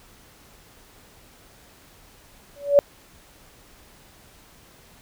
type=tone with exponential growth; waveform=sine; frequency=570 Hz; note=C#5; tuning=48 cents sharp; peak=-7 dBFS; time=2.56-2.79 s; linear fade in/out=0 ms; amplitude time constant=50 ms; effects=pink hiss -52 dBFS RMS until 5.01 s